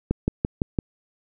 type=click train; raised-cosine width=3 ms; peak=-8 dBFS; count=5; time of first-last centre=0.11-0.788 s; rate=5.9 Hz; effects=none